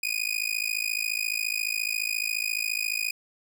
sawtooth tone with amplitude modulation, 2472 Hz, D#7, 12 cents flat, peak -19 dBFS, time 0.03-3.11 s, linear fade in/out 5 ms, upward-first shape sine, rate 54.4 Hz, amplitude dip 100%, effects none

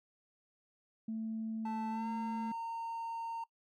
sine tone, 221.9 Hz, A3, 15 cents sharp, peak -35 dBFS, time 1.08-2.52 s, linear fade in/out 5 ms
triangle tone with pitch glide, 880 to 917.4 Hz, A5 to A#5, 0 to -28 cents, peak -35 dBFS, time 1.65-3.44 s, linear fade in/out 5 ms, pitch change +72 cents, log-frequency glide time 1.9-2.08 s
effects noise-tail reverb RT60 0.1 s tail -23 dB re dry + tanh soft clip ceiling -31 dBFS

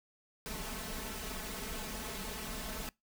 pink noise with comb filter, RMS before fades -41 dBFS, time 0.46-2.89 s, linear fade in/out 0 ms, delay 4.6 ms, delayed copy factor +0.95, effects noise-tail reverb RT60 0.2 s tail -24 dB re dry

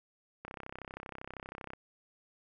click train, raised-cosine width 0.5 ms, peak -27 dBFS, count 43, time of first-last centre 0.45-1.734 s, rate 32.7 Hz, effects none

